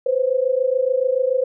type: tone pair together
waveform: sine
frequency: 503 / 530 Hz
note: B4 / C5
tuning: +32 / +22 cents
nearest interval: minor second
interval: 90 cents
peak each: -19 dBFS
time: 0.06-1.44 s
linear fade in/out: 5 ms
effects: none